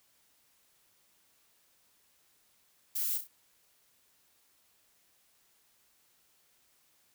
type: noise with echo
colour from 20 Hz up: violet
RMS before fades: -33 dBFS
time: 2.95-3.18 s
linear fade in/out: 10 ms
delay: 32 ms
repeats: 3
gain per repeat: -7 dB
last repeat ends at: 3.276 s
effects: white hiss -69 dBFS RMS until 7.14 s